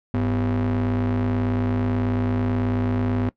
square ring-modulated tone, 73.42 Hz, D2, in tune, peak -18 dBFS, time 0.14-3.29 s, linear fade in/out 0 ms, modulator 176 Hz, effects noise-tail reverb RT60 0.1 s tail -20 dB re dry + low-pass 2000 Hz 12 dB/octave

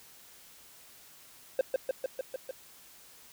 triangle tone with echo, 525 Hz, C5, 6 cents sharp, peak -20 dBFS, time 1.59-1.61 s, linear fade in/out 2 ms, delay 150 ms, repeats 6, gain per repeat -2 dB, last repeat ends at 2.51 s, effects white hiss -55 dBFS RMS until 3.32 s

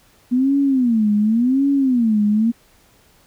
sine tone with vibrato, 241.2 Hz, B3, 41 cents flat, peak -13 dBFS, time 0.31-2.52 s, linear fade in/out 20 ms, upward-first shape sine, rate 0.9 Hz, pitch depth 260 cents each way, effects pink hiss -54 dBFS RMS until 3.26 s

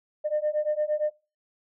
sine beating tone pair, 600 / 608.7 Hz, D5 / D#5, +37 / -38 cents, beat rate 8.7 Hz, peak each -26 dBFS, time 0.24-1.11 s, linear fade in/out 20 ms, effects noise-tail reverb RT60 0.3 s tail -20 dB re dry + tanh soft clip ceiling -18 dBFS

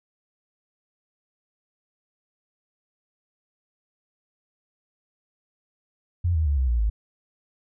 sine tone with pitch steps, 87.31 / 79.14 / 71.74 / 65.03 / 58.95 / 53.44 Hz, F2 / D#2 / D2 / C2 / A#1 / A1, 0 / +30 / -40 / -10 / +20 / -50 cents, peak -19 dBFS, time 6.24-6.9 s, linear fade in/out 10 ms, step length 110 ms, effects none

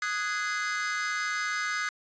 45% pulse chord, Ab dominant seventh, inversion second, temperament equal with one note detuned, 1244.5 / 1480 / 1661.2 / 2061 Hz, Eb6 / Gb6 / Ab6 / C7, 0 / 0 / 0 / -27 cents, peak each -34 dBFS, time 0.02-1.89 s, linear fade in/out 2 ms, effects resampled to 16000 Hz

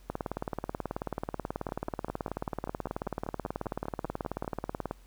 two click trains, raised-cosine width 1 ms, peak -18 / -23 dBFS, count 90 / 15, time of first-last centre 0.1-4.911 / 1.69-4.446 s, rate 18.5 / 5.08 Hz, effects added 45 Hz sine -53 dBFS peak until 5.06 s + pink hiss -63 dBFS RMS until 5.06 s

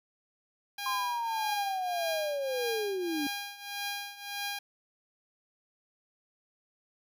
10% pulse tone with tremolo, 810 Hz, G#5, 43 cents flat, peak -24 dBFS, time 0.78-4.59 s, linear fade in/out 5 ms, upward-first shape triangle, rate 1.7 Hz, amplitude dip 85%
sine linear sweep, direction down, 1046.5 to 279.6 Hz, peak -30 dBFS, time 0.86-3.27 s, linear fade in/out 2 ms
effects none

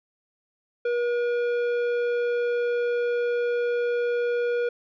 triangle tone with tanh clipping, 480.2 Hz, B4, 49 cents flat, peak -24 dBFS, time 0.85-4.69 s, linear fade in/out 5 ms, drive 15 dB, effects none

